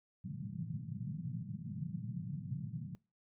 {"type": "band-pass noise", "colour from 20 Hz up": "white", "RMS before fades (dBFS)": -42, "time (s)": [0.24, 2.95], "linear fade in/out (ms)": 0, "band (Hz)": [110, 190], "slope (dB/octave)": 48, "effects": ["noise-tail reverb RT60 0.3 s tail -24 dB re dry"]}